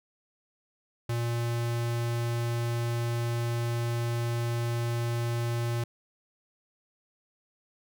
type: tone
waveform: square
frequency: 118 Hz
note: A#2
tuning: 22 cents sharp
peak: -28 dBFS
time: 1.09-5.84 s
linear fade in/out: 5 ms
effects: none